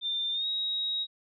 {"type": "tone with pitch glide", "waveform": "sine", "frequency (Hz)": [3589, 3798], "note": ["A7", "A#7"], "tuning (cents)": [34, 32], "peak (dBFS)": -28, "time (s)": [0.01, 1.07], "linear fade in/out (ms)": 50, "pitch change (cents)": 98, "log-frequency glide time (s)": [0.33, 0.47], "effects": []}